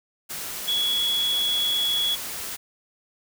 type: tone in noise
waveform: sine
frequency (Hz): 3363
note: G#7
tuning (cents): +21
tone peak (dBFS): -21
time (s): 0.67-2.16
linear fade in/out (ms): 20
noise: white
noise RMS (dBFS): -33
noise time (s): 0.29-2.57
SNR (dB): +9
effects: none